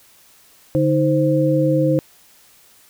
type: tone cluster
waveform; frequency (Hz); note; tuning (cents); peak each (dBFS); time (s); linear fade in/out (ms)
sine; 146.1 / 314.9 / 521; D3 / D#4 / C5; -9 / +21 / -7; -18; 0.75-1.99; 0
effects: white hiss -51 dBFS RMS until 2.89 s